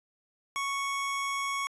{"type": "tone", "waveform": "25% pulse", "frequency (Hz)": 1108.7, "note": "C#6", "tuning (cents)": 0, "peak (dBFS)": -26, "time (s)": [0.56, 1.67], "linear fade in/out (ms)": 0, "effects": ["resampled to 24000 Hz"]}